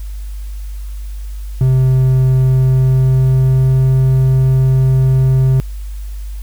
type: tone with pitch glide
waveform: triangle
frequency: 130 to 131.28 Hz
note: C3 to C3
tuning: -11 to +6 cents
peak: -6 dBFS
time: 1.61-5.6 s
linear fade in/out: 0 ms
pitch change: +17 cents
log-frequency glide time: 2.35-3.89 s
effects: added 50 Hz sine -22 dBFS peak until 6.42 s + white hiss -45 dBFS RMS until 6.42 s